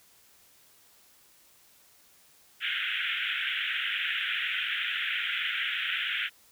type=band-pass noise; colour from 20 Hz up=white; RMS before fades=-31 dBFS; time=2.6-6.3 s; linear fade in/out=50 ms; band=1400 to 3400 Hz; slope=96 dB/octave; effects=white hiss -60 dBFS RMS until 6.51 s